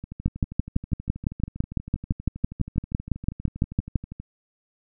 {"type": "two click trains", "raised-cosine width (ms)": 5, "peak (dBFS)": [-9, -23], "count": [23, 53], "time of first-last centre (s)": [[0.26, 3.957], [0.04, 4.2]], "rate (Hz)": [5.95, 12.5], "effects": []}